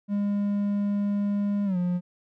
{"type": "tone with pitch glide", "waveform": "triangle", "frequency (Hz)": [203.2, 177.92], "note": ["G#3", "F3"], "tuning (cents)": [-38, 32], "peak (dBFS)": -21, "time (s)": [0.08, 2.01], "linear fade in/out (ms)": 50, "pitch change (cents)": -230, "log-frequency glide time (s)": [1.65, 1.77], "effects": []}